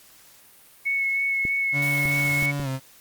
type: tone with vibrato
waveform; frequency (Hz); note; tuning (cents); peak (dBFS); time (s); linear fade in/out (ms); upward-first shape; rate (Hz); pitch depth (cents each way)
sine; 2200; C#7; -14; -21; 0.85-2.52; 20; sine; 3.2; 13
type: clicks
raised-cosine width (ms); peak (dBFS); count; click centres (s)
3; -19; 4; 1.452 / 2.055 / 2.426 / 2.598
type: tone with pitch glide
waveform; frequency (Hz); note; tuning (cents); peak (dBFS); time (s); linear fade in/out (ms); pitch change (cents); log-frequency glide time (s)
35% pulse; 142.9 to 132.56; D3 to C3; -47 to +23; -24; 1.72-2.8; 50; -130; 2.62-2.68
type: noise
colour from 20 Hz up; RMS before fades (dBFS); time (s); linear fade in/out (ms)
white; -36; 1.82-2.46; 2
effects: white hiss -52 dBFS RMS until 3 s + Opus 48 kbps